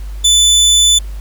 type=tone; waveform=25% pulse; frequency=3500 Hz; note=A7; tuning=10 cents flat; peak=-3 dBFS; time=0.24-0.99 s; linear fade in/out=10 ms; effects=added 50 Hz sine -22 dBFS peak until 1.2 s + pink hiss -43 dBFS RMS until 1.2 s